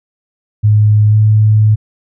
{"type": "tone with pitch glide", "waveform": "sine", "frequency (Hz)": [105.9, 107.44], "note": ["G#2", "A2"], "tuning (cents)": [34, -41], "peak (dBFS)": -5, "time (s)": [0.63, 1.76], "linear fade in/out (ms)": 20, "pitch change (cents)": 25, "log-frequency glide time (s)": [1.1, 1.15], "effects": []}